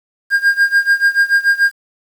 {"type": "tone with tremolo", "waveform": "triangle", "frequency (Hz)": 1612, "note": "G6", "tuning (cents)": 48, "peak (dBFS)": -5, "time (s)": [0.3, 1.72], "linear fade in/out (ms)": 50, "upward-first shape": "sine", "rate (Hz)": 6.9, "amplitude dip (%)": 90, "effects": ["7-bit"]}